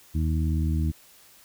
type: harmonic tone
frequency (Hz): 79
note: D#2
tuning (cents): +27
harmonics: 1 / 2 / 3 / 4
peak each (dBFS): -23 / -29 / -33 / -35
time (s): 0.14-0.92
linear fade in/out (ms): 20
effects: white hiss -54 dBFS RMS until 1.44 s